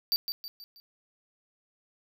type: tone with echo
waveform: square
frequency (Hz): 4640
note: D8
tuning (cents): -22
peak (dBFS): -24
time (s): 0.12-0.16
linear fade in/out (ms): 0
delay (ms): 160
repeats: 4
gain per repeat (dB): -7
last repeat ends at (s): 0.8
effects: none